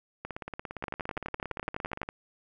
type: two click trains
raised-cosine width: 0.5 ms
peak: -21 / -17 dBFS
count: 33 / 15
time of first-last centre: 0.25-2.089 / 0.84-2.016 s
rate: 17.4 / 11.9 Hz
effects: none